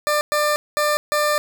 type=tone bursts at uneven times; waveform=20% pulse; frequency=596 Hz; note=D5; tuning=25 cents sharp; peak=-12 dBFS; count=4; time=0.07-0.21 / 0.32-0.56 / 0.77-0.97 / 1.12-1.38 s; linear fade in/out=0 ms; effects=none